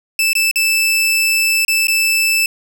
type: tone with dropouts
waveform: sawtooth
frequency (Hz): 2637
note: E7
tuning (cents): 0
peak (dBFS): -9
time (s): 0.19-2.46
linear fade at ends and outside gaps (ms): 2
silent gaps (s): 0.332-0.352 / 0.513-0.558 / 1.65-1.681 / 1.871-1.882
effects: none